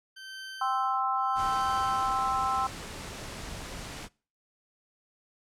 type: tone with tremolo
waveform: 20% pulse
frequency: 1548 Hz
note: G6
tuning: 22 cents flat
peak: -34 dBFS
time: 0.16-2.29 s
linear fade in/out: 10 ms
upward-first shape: sine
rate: 0.81 Hz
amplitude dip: 100%
type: chord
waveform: sine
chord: C major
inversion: second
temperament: equal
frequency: 784 / 1046.5 / 1318.5 Hz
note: G5 / C6 / E6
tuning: 0 / 0 / 0 cents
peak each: -30 dBFS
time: 0.61-2.67 s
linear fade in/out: 5 ms
type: noise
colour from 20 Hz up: pink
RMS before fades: -40 dBFS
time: 1.35-4.09 s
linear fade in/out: 50 ms
effects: noise-tail reverb RT60 0.4 s tail -24 dB re dry + low-pass 9000 Hz 12 dB/octave